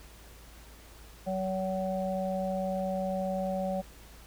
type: harmonic tone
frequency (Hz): 188.5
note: F#3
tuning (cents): +32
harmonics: 1 / 3 / 4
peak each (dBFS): -33 / -32 / -36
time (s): 1.26-3.82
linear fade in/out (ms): 20
effects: added 55 Hz sine -51 dBFS peak until 4.26 s + pink hiss -54 dBFS RMS until 4.26 s